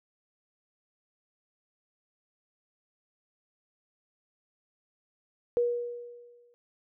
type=tone with exponential decay; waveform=sine; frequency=480.1 Hz; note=B4; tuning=49 cents flat; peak=-21 dBFS; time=5.57-6.54 s; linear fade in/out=0 ms; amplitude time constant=210 ms; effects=none